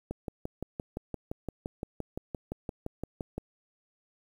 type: click train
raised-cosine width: 2 ms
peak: -21 dBFS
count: 20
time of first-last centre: 0.11-3.38 s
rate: 5.81 Hz
effects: 9-bit